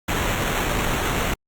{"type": "noise with sample-and-hold", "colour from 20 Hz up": "pink", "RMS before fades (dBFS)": -23, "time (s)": [0.08, 1.34], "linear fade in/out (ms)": 5, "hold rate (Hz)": 4900, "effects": ["Opus 48 kbps"]}